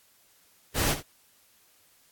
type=noise with echo; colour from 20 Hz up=pink; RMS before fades=-25 dBFS; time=0.74-0.96 s; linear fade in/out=50 ms; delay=69 ms; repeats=1; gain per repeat=-12 dB; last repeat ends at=1.029 s; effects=white hiss -62 dBFS RMS until 2.11 s + AAC 64 kbps